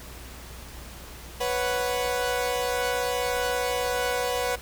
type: chord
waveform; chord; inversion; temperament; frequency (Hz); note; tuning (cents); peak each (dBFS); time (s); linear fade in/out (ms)
sawtooth; B suspended second; none; equal; 493.9 / 554.4 / 740; B4 / C#5 / F#5; 0 / 0 / 0; -23 / -28 / -27; 1.4-4.56; 10
effects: added 60 Hz sine -43 dBFS peak until 4.61 s + pink hiss -44 dBFS RMS until 4.61 s